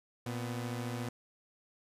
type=tone pair together; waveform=sawtooth; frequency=118.2 / 250.3 Hz; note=A#2 / B3; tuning=+24 / +23 cents; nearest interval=octave + minor second; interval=1299 cents; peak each=-33 / -37 dBFS; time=0.26-1.09 s; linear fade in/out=5 ms; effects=resampled to 32000 Hz